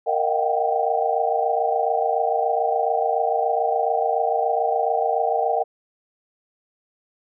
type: tone cluster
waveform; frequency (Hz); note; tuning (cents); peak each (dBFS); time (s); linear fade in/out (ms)
sine; 464 / 621 / 704 / 761 / 788; A#4 / D#5 / F5 / F#5 / G5; -8 / -3 / +14 / +48 / +9; -25; 0.06-5.64; 20
effects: none